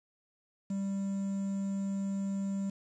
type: tone with quantisation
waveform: triangle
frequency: 196.3 Hz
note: G3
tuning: 3 cents sharp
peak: -29 dBFS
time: 0.7-2.7 s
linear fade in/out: 5 ms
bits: 9
effects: resampled to 22050 Hz